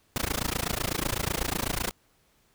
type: noise with amplitude modulation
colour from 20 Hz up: pink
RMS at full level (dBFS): -26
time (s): 0.16-1.91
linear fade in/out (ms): 0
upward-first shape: sine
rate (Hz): 28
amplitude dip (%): 100
effects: pink hiss -66 dBFS RMS until 2.54 s